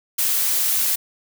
blue noise, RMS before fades -20 dBFS, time 0.18-0.96 s, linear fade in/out 10 ms, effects none

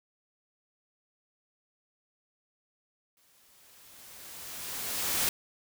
white noise with exponential growth, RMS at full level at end -27 dBFS, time 3.17-5.29 s, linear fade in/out 1 ms, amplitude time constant 460 ms, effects none

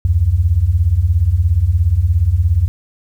sine beating tone pair, 73.42 / 90.42 Hz, D2 / F#2, 0 / -39 cents, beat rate 17 Hz, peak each -15 / -12 dBFS, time 0.05-2.68 s, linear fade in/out 0 ms, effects 8-bit

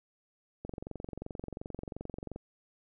click train, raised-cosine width 2 ms, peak -26 dBFS, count 40, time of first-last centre 0.65-2.361 s, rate 22.8 Hz, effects none

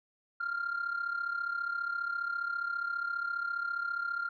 sine tone with amplitude modulation, 1394 Hz, F6, 4 cents flat, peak -27 dBFS, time 0.4-4.29 s, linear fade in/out 10 ms, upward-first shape sine, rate 34.8 Hz, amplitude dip 75%, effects tanh soft clip ceiling -27 dBFS

